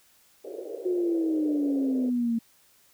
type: band-pass noise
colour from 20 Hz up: white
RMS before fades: -38 dBFS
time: 0.44-2.1 s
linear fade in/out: 10 ms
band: 360 to 540 Hz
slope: 48 dB/octave
type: exponential sweep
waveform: sine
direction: down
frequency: 366.9 to 226.9 Hz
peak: -23 dBFS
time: 0.85-2.39 s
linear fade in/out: 10 ms
effects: white hiss -61 dBFS RMS until 2.93 s